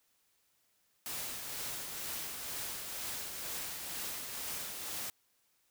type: noise with tremolo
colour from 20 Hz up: white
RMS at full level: -39 dBFS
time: 1.06-5.1 s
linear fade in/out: 0 ms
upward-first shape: triangle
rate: 2.1 Hz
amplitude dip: 40%
effects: white hiss -74 dBFS RMS until 5.7 s